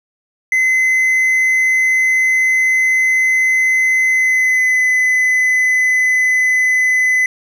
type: tone with pitch glide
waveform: triangle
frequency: 2044 to 2017 Hz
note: C7 to B6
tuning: -41 to +36 cents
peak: -9 dBFS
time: 0.52-7.26 s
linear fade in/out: 2 ms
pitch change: -23 cents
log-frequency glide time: 4.1-4.85 s
effects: none